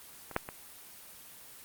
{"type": "clicks", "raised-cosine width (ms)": 0.5, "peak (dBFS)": [-27, -12, -24], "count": 3, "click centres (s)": [0.313, 0.364, 0.489], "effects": ["white hiss -51 dBFS RMS until 1.64 s", "Opus 24 kbps"]}